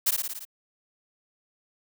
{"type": "noise with echo", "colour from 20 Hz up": "blue", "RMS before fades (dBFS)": -22, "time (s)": [0.06, 0.11], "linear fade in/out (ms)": 10, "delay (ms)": 57, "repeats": 6, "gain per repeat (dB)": -3, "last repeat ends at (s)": 0.452, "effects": []}